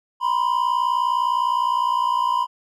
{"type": "tone pair together", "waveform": "triangle", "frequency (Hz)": [967.2, 1027], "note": ["B5", "C6"], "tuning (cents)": [-36, -33], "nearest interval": "minor second", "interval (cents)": 103, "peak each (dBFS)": -19, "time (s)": [0.2, 2.47], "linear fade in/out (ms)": 50, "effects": []}